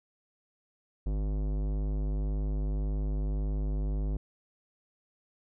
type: tone with tanh clipping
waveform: sine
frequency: 50.9 Hz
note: G#1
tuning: 34 cents flat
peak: -30 dBFS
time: 1.06-4.17 s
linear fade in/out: 5 ms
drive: 18 dB
effects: none